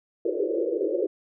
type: band-pass noise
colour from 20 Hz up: pink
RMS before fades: -26 dBFS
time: 0.25-1.07 s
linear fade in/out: 5 ms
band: 330 to 550 Hz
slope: 96 dB/octave
effects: none